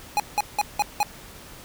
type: tone bursts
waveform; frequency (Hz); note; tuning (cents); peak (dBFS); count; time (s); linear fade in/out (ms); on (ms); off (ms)
square; 830.6; G#5; 0; -19; 5; 0.17-1.03; 0; 28; 180
effects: pink hiss -44 dBFS RMS until 1.64 s